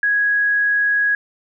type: tone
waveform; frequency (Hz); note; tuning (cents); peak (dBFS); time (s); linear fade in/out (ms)
sine; 1661.2; G#6; 0; -14; 0.03-1.15; 2
effects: none